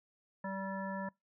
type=harmonic tone; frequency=193.4 Hz; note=G3; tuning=23 cents flat; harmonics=1 / 3 / 5 / 7 / 9; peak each=-40 / -43 / -42 / -52 / -46 dBFS; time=0.44-1.09 s; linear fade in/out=5 ms; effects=noise-tail reverb RT60 0.2 s tail -25 dB re dry